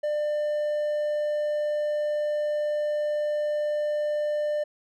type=tone; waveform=triangle; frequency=597 Hz; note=D5; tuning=28 cents sharp; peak=-22 dBFS; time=0.03-4.64 s; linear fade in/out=10 ms; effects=none